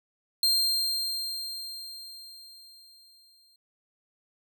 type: tone with exponential decay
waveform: 40% pulse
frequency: 4186 Hz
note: C8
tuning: in tune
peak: -19 dBFS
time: 0.43-3.56 s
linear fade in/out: 2 ms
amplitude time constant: 680 ms
effects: none